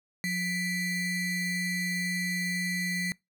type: ring-modulated tone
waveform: square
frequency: 1079 Hz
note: C#6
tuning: 47 cents flat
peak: -26 dBFS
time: 0.24-3.12 s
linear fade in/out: 0 ms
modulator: 899 Hz
effects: noise-tail reverb RT60 0.2 s tail -24 dB re dry